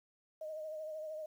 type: tone with vibrato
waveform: sine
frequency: 622.3 Hz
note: D#5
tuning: in tune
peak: -40 dBFS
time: 0.41-1.26 s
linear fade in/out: 5 ms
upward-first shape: triangle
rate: 13 Hz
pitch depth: 44 cents each way
effects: 11-bit